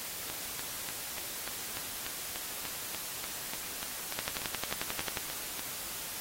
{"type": "two click trains", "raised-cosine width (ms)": 0.2, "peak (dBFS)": [-19, -14], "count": [19, 12], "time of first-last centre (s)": [[0.3, 5.594], [4.19, 5.172]], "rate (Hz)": [3.4, 11.2], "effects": ["white hiss -40 dBFS RMS until 6.2 s", "AAC 48 kbps"]}